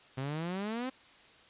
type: exponential sweep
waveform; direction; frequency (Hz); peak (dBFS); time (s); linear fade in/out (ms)
sawtooth; up; 128.5 to 266.3; -30; 0.17-0.9; 10
effects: white hiss -58 dBFS RMS until 1.49 s + resampled to 8000 Hz